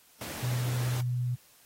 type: high-pass noise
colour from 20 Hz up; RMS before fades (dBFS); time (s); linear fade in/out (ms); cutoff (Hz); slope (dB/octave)
pink; -40; 0.21-1.01; 2; 100; 12
type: tone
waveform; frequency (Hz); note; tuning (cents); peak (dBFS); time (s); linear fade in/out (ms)
sine; 123.47; B2; 0; -27; 0.42-1.36; 20
effects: white hiss -60 dBFS RMS until 1.65 s + AAC 48 kbps